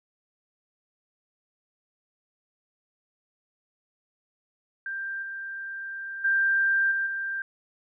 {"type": "tone with level steps", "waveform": "sine", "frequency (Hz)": 1582, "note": "G6", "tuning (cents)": 15, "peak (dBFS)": [-30, -33, -20, -24, -28], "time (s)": [4.86, 7.42], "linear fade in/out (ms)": 2, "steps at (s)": [5.22, 6.24, 6.91, 7.06], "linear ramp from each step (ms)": 10, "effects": []}